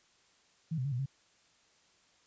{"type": "tone with pitch steps", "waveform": "sine", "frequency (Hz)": [161.4, 127.8, 141.9, 122.3, 136.2], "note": ["E3", "C3", "C#3", "B2", "C#3"], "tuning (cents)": [-36, -40, 41, -16, -30], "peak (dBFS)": -31, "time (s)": [0.71, 1.06], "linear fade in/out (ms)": 10, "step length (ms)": 70, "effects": ["white hiss -67 dBFS RMS until 2.26 s", "resampled to 16000 Hz"]}